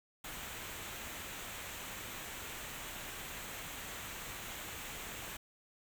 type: noise with comb filter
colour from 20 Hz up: pink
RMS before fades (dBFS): -45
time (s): 0.24-5.37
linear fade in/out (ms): 5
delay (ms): 0.2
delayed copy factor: -0.5
effects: none